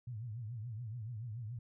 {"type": "tone with vibrato", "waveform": "sine", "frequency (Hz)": 114.1, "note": "A#2", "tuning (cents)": -37, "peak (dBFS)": -40, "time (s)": [0.07, 1.59], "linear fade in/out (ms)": 5, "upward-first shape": "triangle", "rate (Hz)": 7, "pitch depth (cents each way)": 200, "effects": []}